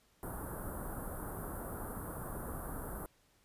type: band-stop noise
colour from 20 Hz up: pink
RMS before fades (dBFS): -42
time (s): 0.23-3.06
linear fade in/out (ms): 0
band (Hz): 1500 to 9700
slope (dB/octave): 48
effects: pink hiss -70 dBFS RMS until 3.44 s + resampled to 32000 Hz